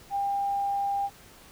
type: tone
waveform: sine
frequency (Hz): 799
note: G5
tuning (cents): +33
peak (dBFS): -25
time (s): 0.1-1.1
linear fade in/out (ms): 50
effects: pink hiss -52 dBFS RMS until 1.51 s